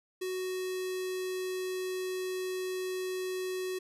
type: tone with notch filter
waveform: square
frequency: 371 Hz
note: F#4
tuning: 5 cents sharp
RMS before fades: -35 dBFS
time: 0.21-3.79 s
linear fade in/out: 10 ms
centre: 920 Hz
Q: 0.89
effects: resampled to 32000 Hz